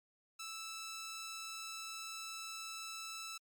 10% pulse tone, 1318.5 Hz, E6, in tune, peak -36 dBFS, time 0.39-3.38 s, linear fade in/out 10 ms, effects Opus 48 kbps

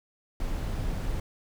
brown noise, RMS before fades -30 dBFS, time 0.4-1.2 s, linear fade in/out 2 ms, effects none

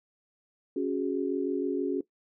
sine chord, C# suspended fourth, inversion none, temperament equal with one note detuned, 277.2 / 368.9 / 415.3 Hz, C#4 / F#4 / G#4, 0 / -5 / 0 cents, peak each -30 / -30 / -33 dBFS, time 0.76-2.01 s, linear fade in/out 5 ms, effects noise-tail reverb RT60 0.1 s tail -18 dB re dry

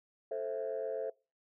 sine chord, A minor, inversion none, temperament just, 440 / 528 / 660 Hz, A4 / C5 / E5, 0 / +16 / +2 cents, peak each -37 / -37 / -38 dBFS, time 0.31-1.1 s, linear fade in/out 5 ms, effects noise-tail reverb RT60 0.3 s tail -24 dB re dry + tanh soft clip ceiling -28 dBFS

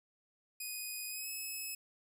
5% pulse tone with pitch glide, 2489 to 2581 Hz, D#7 to E7, 0 to -37 cents, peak -31 dBFS, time 0.6-1.75 s, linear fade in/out 5 ms, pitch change +63 cents, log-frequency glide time 1.09-1.29 s, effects none

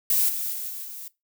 violet noise with level steps, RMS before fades -21 / -29 / -32 / -35 / -38 dBFS, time 0.1-1.08 s, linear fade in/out 2 ms, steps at 0.28 / 0.52 / 0.68 / 0.83 s, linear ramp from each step 20 ms, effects noise-tail reverb RT60 0.2 s tail -20 dB re dry

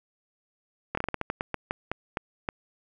slowing click train, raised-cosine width 0.5 ms, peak -13 dBFS, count 14, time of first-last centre 0.95-2.489 s, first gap 24 ms, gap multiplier 1.24, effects none

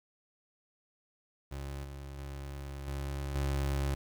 30% pulse tone with level steps, 69.3 Hz, C#2, in tune, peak -35 / -40 / -37 / -32 / -27 dBFS, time 1.51-3.95 s, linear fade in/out 10 ms, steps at 1.84 / 2.18 / 2.87 / 3.35 s, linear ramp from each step 5 ms, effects 10-bit

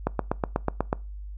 click train, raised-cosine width 1 ms, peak -9 dBFS, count 8, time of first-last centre 0.07-0.929 s, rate 8.15 Hz, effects noise-tail reverb RT60 0.3 s tail -23 dB re dry + added 50 Hz sine -35 dBFS peak until 1.37 s

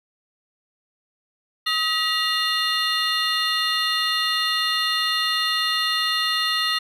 triangle tone cluster, 1268 / 1929 / 2832 / 3594 / 4196 Hz, D#6 / B6 / F7 / A7 / C8, +32 / -41 / +23 / +36 / +4 cents, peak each -25 dBFS, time 1.66-6.79 s, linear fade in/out 10 ms, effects none

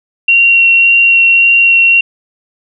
sine tone with vibrato, 2745 Hz, F7, 31 cents flat, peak -4 dBFS, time 0.28-2.01 s, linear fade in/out 5 ms, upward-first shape sine, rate 1.8 Hz, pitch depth 9 cents each way, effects none

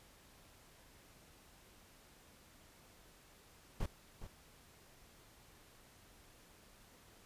brown noise with echo, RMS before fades -36 dBFS, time 3.8-3.86 s, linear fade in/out 5 ms, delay 410 ms, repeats 1, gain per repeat -11 dB, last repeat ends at 4.27 s, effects pink hiss -63 dBFS RMS until 7.25 s + resampled to 32000 Hz

